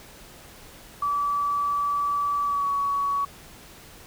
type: tone with pitch glide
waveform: sine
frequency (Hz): 1152 to 1125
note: D6 to C#6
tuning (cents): -34 to +25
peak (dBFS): -22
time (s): 1.02-3.25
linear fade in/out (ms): 5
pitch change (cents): -41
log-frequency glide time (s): 2.45-2.68
effects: pink hiss -47 dBFS RMS until 4.06 s